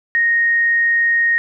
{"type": "tone", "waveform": "sine", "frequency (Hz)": 1863, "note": "A#6", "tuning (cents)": -2, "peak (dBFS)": -12, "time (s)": [0.15, 1.38], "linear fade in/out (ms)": 0, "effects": []}